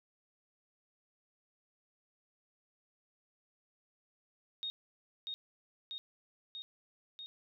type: tone with echo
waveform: sine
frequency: 3718 Hz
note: A#7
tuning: 5 cents flat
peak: -36 dBFS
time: 4.63-4.7 s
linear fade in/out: 0 ms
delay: 640 ms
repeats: 4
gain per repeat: -2 dB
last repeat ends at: 7.26 s
effects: none